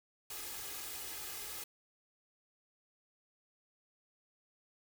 white noise with comb filter, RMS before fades -44 dBFS, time 0.3-1.64 s, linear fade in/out 5 ms, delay 2.4 ms, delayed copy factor +0.65, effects none

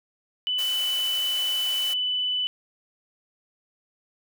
sine tone, 2992 Hz, F#7, 19 cents sharp, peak -23 dBFS, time 0.47-2.47 s, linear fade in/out 0 ms
white high-pass noise, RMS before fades -36 dBFS, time 0.58-1.94 s, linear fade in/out 10 ms, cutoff 490 Hz, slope 96 dB/octave
effects none

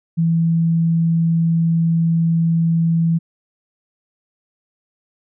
sine tone, 165.5 Hz, E3, 7 cents sharp, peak -13 dBFS, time 0.17-3.19 s, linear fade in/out 20 ms, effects none

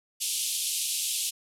white band-pass noise, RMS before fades -30 dBFS, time 0.2-1.31 s, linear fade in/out 20 ms, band 2700 to 12000 Hz, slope 48 dB/octave, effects none

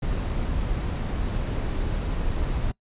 brown noise, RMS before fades -26 dBFS, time 0.02-2.72 s, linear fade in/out 10 ms, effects noise-tail reverb RT60 0.1 s tail -23 dB re dry + resampled to 8000 Hz

